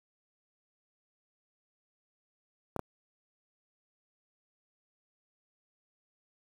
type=clicks; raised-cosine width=1 ms; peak=-19 dBFS; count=2; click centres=2.763 / 2.793 s; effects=high-pass 60 Hz 12 dB/octave + 8-bit